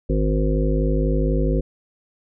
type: harmonic tone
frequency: 52.1 Hz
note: G#1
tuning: 6 cents sharp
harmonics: 1 / 3 / 5 / 7 / 9 / 10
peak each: -19 / -24 / -26 / -27 / -29 / -29 dBFS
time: 0.09-1.61 s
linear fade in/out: 10 ms
effects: none